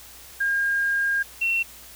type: tone pair in turn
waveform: sine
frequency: 1615 / 2716 Hz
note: G#6 / F7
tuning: -49 / -49 cents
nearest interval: major sixth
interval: 900 cents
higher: second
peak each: -20 dBFS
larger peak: neither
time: 0.4-1.23 / 1.41-1.63 s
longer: first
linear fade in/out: 10 ms
effects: added 60 Hz sine -54 dBFS peak until 1.95 s + white hiss -45 dBFS RMS until 1.95 s